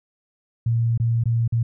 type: tone with dropouts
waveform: sine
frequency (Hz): 116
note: A#2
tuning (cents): -8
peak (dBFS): -17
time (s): 0.66-1.63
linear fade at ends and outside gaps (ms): 5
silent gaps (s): 0.977-0.999 / 1.238-1.256 / 1.478-1.523
effects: none